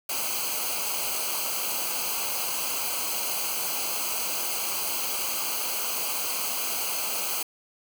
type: noise with comb filter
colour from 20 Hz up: white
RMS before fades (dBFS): -29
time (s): 0.09-7.43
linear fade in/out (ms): 5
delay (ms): 0.55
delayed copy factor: -0.85
effects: none